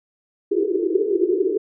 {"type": "band-pass noise", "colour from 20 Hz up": "white", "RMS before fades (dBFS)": -20, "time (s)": [0.51, 1.58], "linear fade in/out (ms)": 10, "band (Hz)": [330, 430], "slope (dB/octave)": 96, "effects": []}